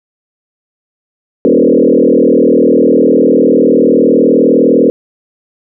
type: tone with frequency modulation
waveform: sine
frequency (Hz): 370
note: F#4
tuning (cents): 0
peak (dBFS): -4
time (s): 1.45-4.9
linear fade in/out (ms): 0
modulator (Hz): 39.8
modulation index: 3.6
effects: none